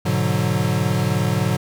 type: chord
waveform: square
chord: G# half-diminished seventh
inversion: none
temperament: equal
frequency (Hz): 103.83 / 123.47 / 146.83 / 185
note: G#2 / B2 / D3 / F#3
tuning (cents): 0 / 0 / 0 / 0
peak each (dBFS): -24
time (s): 0.05-1.57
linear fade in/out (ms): 10
effects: none